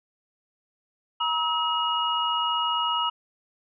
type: tone cluster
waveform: sine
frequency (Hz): 951 / 1286 / 2881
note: A#5 / E6 / F#7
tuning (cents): +34 / -43 / -47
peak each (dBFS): -27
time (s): 1.2-3.1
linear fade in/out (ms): 10
effects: none